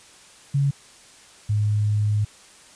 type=tone pair in turn; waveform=sine; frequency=140 / 104.88 Hz; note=C#3 / G#2; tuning=+18 / +17 cents; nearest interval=perfect fourth; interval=501 cents; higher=first; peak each=-17 / -18 dBFS; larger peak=first; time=0.54-0.71 / 1.49-2.25 s; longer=second; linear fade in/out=10 ms; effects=white hiss -49 dBFS RMS until 2.75 s + resampled to 22050 Hz